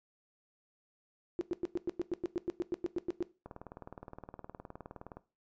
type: tone bursts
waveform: sine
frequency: 349.2 Hz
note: F4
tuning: in tune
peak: -29 dBFS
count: 16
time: 1.39-3.226 s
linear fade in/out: 0 ms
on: 21 ms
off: 100 ms
type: click train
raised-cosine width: 1 ms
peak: -31 dBFS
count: 34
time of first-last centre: 3.46-5.17 s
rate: 19.3 Hz
effects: noise-tail reverb RT60 0.3 s tail -17 dB re dry + resampled to 16000 Hz